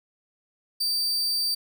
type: tone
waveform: 40% pulse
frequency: 4645 Hz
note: D8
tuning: 20 cents flat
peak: -22 dBFS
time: 0.8-1.55 s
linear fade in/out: 10 ms
effects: none